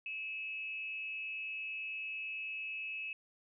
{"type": "tone with amplitude modulation", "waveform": "sine", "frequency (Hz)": 2600, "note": "E7", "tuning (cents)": -24, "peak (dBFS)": -36, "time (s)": [0.06, 3.13], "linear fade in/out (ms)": 2, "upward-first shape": "sine", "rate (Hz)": 251, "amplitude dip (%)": 50, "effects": []}